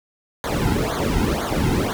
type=noise with flanger; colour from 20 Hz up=brown; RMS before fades=-21 dBFS; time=0.44-1.93 s; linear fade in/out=0 ms; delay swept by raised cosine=0.37 to 1.77 ms; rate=2 Hz; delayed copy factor=-1; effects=none